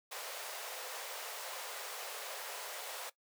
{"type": "high-pass noise", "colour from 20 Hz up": "pink", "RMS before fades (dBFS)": -44, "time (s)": [0.11, 3.1], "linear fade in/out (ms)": 10, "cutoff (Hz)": 460, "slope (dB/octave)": 48, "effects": ["noise-tail reverb RT60 0.1 s tail -18 dB re dry"]}